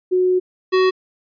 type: tone pair in turn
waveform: sine / square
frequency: 366.6 / 373.4 Hz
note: F#4 / F#4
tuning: -16 / +16 cents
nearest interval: unison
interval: 32 cents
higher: second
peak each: -13 dBFS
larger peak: neither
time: 0.11-0.4 / 0.72-0.91 s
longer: first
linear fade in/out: 20 ms
effects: resampled to 11025 Hz